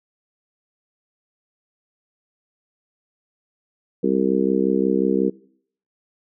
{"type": "harmonic tone", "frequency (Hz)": 65.6, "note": "C2", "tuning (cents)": 5, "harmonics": [3, 4, 5, 6, 7], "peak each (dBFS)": [-23, -23, -23, -23, -23], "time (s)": [4.03, 5.3], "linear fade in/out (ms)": 10, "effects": ["noise-tail reverb RT60 0.6 s tail -22 dB re dry"]}